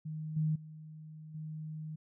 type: tone with level steps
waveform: sine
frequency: 155.56 Hz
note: D#3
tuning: in tune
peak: -37 / -28 / -46 / -39 dBFS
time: 0.05-1.96 s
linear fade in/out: 10 ms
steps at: 0.36 / 0.55 / 1.34 s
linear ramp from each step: 10 ms
effects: none